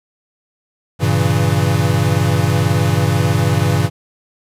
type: chord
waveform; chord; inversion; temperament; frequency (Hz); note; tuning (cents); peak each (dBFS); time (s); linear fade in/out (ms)
square; G diminished seventh; none; equal; 98 / 116.54 / 138.59 / 164.81; G2 / Bb2 / Db3 / Fb3; 0 / 0 / 0 / 0; -18 / -19 / -19 / -20; 0.99-3.9; 50
effects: resampled to 32000 Hz + 8-bit